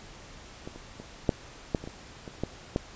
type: clicks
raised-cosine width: 2 ms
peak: -24 / -30 / -29 / -8 / -11 / -26 / -25 / -27 / -15 / -12 dBFS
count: 10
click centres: 0.675 / 0.76 / 1 / 1.292 / 1.748 / 1.84 / 1.875 / 2.278 / 2.436 / 2.761 s
effects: pink hiss -48 dBFS RMS until 2.95 s + resampled to 16000 Hz